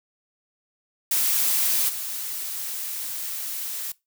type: noise with level steps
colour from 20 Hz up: blue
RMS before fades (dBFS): -22 / -31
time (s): 1.11-3.92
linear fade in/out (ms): 5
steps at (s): 1.88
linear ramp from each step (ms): 20
effects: noise-tail reverb RT60 0.2 s tail -21 dB re dry